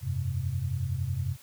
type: chord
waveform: sine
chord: F suspended second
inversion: none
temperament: just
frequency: 87.31 / 98.22 / 130.96 Hz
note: F2 / G2 / C3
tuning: 0 / +4 / +2 cents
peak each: -33 / -32 / -31 dBFS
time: 0.01-1.37 s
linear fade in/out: 50 ms
effects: white hiss -54 dBFS RMS until 1.42 s